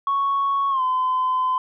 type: tone with pitch glide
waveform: sine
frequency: 1108.7 to 1022.6 Hz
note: C#6 to C6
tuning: 0 to -40 cents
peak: -17 dBFS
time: 0.07-1.58 s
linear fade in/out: 2 ms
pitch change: -140 cents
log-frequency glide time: 0.7-0.82 s
effects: tanh soft clip ceiling -15 dBFS